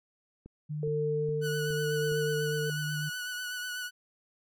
click train, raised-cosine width 3 ms, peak -34 dBFS, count 5, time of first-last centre 0.46-2.12 s, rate 2.41 Hz
sine tone, 150.7 Hz, D3, 45 cents sharp, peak -32 dBFS, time 0.69-3.1 s, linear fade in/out 20 ms
sine tone with tremolo, 449.6 Hz, A4, 37 cents sharp, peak -28 dBFS, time 0.83-2.7 s, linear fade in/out 2 ms, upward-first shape sine, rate 0.96 Hz, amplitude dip 35%
sawtooth tone with vibrato, 1480 Hz, F#6, in tune, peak -31 dBFS, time 1.41-3.91 s, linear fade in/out 50 ms, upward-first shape triangle, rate 8.1 Hz, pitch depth 33 cents each way
effects none

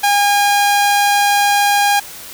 sawtooth tone, 813 Hz, G#5, 37 cents flat, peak -7 dBFS, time 0.03-2 s, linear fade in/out 10 ms, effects white hiss -33 dBFS RMS until 2.33 s

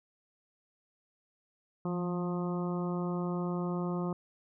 harmonic tone with a mistuned harmonic, 177.5 Hz, F3, 28 cents sharp, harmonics 1 / 2 / 3 / 4 / 5 / 6 / 7, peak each -32 / -37 / -43 / -45 / -47 / -45 / -46 dBFS, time 1.85-4.13 s, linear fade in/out 2 ms, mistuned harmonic 1, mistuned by -35 cents, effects none

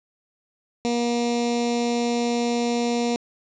15% pulse tone with notch filter, 237.9 Hz, A#3, 35 cents sharp, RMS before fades -23 dBFS, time 0.85-3.16 s, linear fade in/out 0 ms, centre 1400 Hz, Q 0.53, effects resampled to 16000 Hz + 9-bit

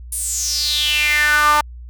sawtooth tone with high-pass filter sweep, 298.5 Hz, D4, 28 cents sharp, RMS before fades -17 dBFS, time 0.12-1.61 s, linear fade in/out 5 ms, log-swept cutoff 10000 to 980 Hz, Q 6.1, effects added 60 Hz sine -32 dBFS peak until 1.89 s

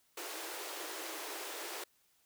pink high-pass noise, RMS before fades -43 dBFS, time 0.17-1.84 s, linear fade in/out 5 ms, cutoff 310 Hz, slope 96 dB/octave, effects white hiss -72 dBFS RMS until 2.25 s

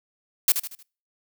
blue noise with echo, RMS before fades -17 dBFS, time 0.48-0.52 s, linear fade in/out 2 ms, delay 77 ms, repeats 4, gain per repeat -8 dB, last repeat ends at 0.828 s, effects noise-tail reverb RT60 0.4 s tail -25 dB re dry

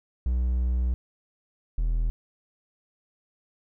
triangle tone pair in turn, 61.74 / 40.87 Hz, B1 / E1, 0 / -14 cents, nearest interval perfect fifth, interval 714 cents, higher first, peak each -20 / -20 dBFS, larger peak neither, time 0.26-0.94 / 1.78-2.1 s, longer first, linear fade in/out 0 ms, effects none

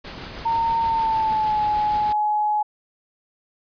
pink noise with tremolo, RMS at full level -34 dBFS, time 0.04-2.13 s, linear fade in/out 10 ms, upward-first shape triangle, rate 6.4 Hz, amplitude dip 30%
sine tone with pitch glide, 915 to 843.9 Hz, A#5 to G#5, -32 to +27 cents, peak -18 dBFS, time 0.45-2.63 s, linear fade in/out 10 ms, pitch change -141 cents, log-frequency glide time 0.82-1.65 s
effects resampled to 11025 Hz

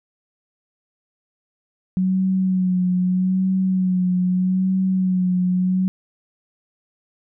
sine tone with vibrato, 185 Hz, F#3, in tune, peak -16 dBFS, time 1.97-5.88 s, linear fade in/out 0 ms, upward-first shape sine, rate 0.8 Hz, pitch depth 35 cents each way, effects none

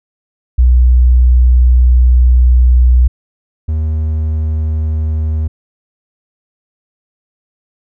sine / triangle tone pair in turn, 61.74 / 78 Hz, B1 / D#2, 0 / +5 cents, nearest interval major third, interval 405 cents, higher second, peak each -4 / -10 dBFS, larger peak first, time 0.58-3.08 / 3.68-5.48 s, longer first, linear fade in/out 10 ms, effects none

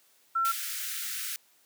sine tone, 1351 Hz, E6, 42 cents sharp, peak -24 dBFS, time 0.35-0.52 s, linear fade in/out 10 ms
white high-pass noise, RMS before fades -35 dBFS, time 0.45-1.36 s, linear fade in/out 0 ms, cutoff 1300 Hz, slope 96 dB/octave
effects white hiss -64 dBFS RMS until 1.65 s + high-pass 200 Hz 12 dB/octave

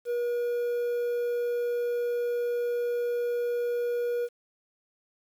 triangle tone with quantisation, 480.1 Hz, B4, 49 cents flat, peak -24 dBFS, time 0.05-4.29 s, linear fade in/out 50 ms, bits 9, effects none

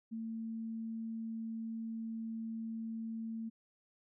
sine tone, 225.1 Hz, A3, 40 cents sharp, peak -38 dBFS, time 0.11-3.5 s, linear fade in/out 20 ms, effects none

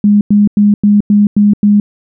sine tone bursts, 206.1 Hz, G#3, 13 cents flat, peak -4 dBFS, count 7, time 0.04-1.8 s, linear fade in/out 2 ms, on 170 ms, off 95 ms, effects none

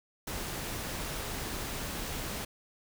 pink noise with ADSR envelope, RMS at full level -35 dBFS, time 0.27-2.45 s, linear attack 6 ms, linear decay 4 ms, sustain -2 dB, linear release 7 ms, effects none

